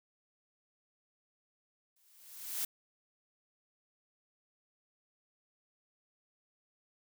blue noise with exponential growth, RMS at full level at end -33 dBFS, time 1.96-2.65 s, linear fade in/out 5 ms, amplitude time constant 150 ms, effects none

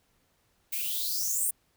violet noise with high-pass filter sweep, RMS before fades -30 dBFS, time 0.72-1.51 s, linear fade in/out 10 ms, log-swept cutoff 2200 to 9500 Hz, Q 8, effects pink hiss -70 dBFS RMS until 1.76 s

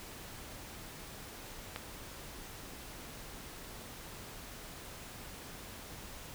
click, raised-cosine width 0.3 ms, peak -22 dBFS, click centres 1.761 s, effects pink hiss -48 dBFS RMS until 6.34 s

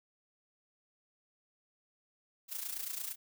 blue noise with amplitude modulation, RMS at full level -37 dBFS, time 2.48-3.16 s, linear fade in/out 50 ms, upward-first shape sine, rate 28.7 Hz, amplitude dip 70%, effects none

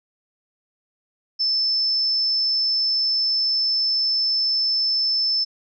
sine tone, 5274 Hz, E8, in tune, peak -18 dBFS, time 1.39-5.45 s, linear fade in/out 20 ms, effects none

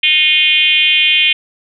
sine tone with frequency modulation, 2794 Hz, F7, in tune, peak -8 dBFS, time 0.03-1.33 s, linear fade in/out 5 ms, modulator 320 Hz, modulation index 1.8, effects none

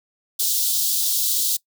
white high-pass noise, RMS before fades -21 dBFS, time 0.39-1.57 s, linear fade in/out 10 ms, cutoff 3400 Hz, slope 48 dB/octave, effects noise-tail reverb RT60 0.1 s tail -22 dB re dry

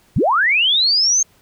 sine linear sweep, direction up, 65.41 to 6470 Hz, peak -12 dBFS, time 0.16-1.23 s, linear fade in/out 5 ms, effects pink hiss -55 dBFS RMS until 1.41 s

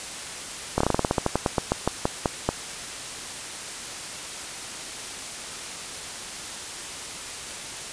slowing click train, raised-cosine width 1 ms, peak -6 dBFS, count 19, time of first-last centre 0.78-2.49 s, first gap 25 ms, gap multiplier 1.14, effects white hiss -35 dBFS RMS until 7.92 s + resampled to 22050 Hz

